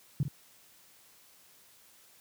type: tone with echo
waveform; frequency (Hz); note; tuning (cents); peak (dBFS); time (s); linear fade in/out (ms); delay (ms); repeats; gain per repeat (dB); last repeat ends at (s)
sine; 141.7; C#3; +38; -24; 0.2-0.23; 2; 51; 1; -8; 0.281
effects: white hiss -60 dBFS RMS until 2.2 s + high-pass 60 Hz 12 dB/octave